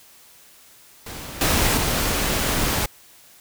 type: noise with level steps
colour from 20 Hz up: pink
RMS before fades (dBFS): -35 / -19 / -22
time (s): 1.06-2.86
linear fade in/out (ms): 5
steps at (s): 1.41 / 1.77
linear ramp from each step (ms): 2
effects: white hiss -50 dBFS RMS until 3.4 s